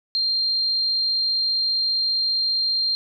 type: tone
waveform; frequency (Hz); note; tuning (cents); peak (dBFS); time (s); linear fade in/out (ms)
sine; 4185; C8; 0; -19; 0.15-2.95; 0
effects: none